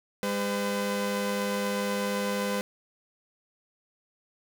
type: tone pair together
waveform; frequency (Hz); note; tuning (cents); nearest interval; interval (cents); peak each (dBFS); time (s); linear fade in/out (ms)
sawtooth; 201.6 / 508; G3 / B4; +49 / +49; octave + major third; 1600; -26; 0.23-2.61; 0
effects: none